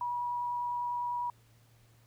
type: tone with vibrato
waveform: sine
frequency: 968 Hz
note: B5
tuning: 35 cents flat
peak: -31 dBFS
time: 0.01-1.3 s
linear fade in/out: 2 ms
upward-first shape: sine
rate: 10 Hz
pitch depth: 8 cents each way
effects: added 115 Hz sine -61 dBFS peak until 2.06 s + pink hiss -67 dBFS RMS until 2.06 s